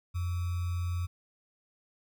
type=tone with sample-and-hold; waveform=sine; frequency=88 Hz; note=F2; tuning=14 cents sharp; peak=-29 dBFS; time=0.14-1.07 s; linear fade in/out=20 ms; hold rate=1225 Hz; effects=none